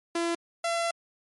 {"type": "tone pair in turn", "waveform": "sawtooth", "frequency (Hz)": [338.5, 677], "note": ["E4", "E5"], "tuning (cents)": [46, 46], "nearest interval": "octave", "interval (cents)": 1200, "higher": "second", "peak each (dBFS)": -22, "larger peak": "neither", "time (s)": [[0.15, 0.35], [0.64, 0.91]], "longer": "second", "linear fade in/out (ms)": 5, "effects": ["MP3 48 kbps"]}